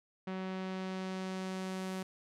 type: tone with low-pass filter sweep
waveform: sawtooth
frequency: 187.9 Hz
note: F#3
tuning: 27 cents sharp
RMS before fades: -39 dBFS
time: 0.27-2.03 s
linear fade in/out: 5 ms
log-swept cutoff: 2800 to 12000 Hz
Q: 0.79
effects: none